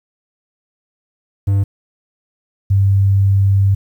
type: tone pair in turn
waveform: triangle / sine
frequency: 99 / 98.26 Hz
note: G2 / G2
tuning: +18 / +5 cents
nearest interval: unison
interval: 13 cents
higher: first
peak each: -9 dBFS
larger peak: neither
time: 1.47-1.64 / 2.7-3.75 s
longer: second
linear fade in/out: 10 ms
effects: 8-bit